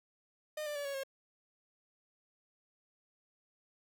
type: tone with pitch steps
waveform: 45% pulse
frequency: 610 / 592 / 574.4 / 557.4 / 540.9 Hz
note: D#5 / D5 / D5 / C#5 / C#5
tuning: -34 / +14 / -39 / +9 / -43 cents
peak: -37 dBFS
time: 0.57-1.035 s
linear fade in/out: 5 ms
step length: 93 ms
effects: none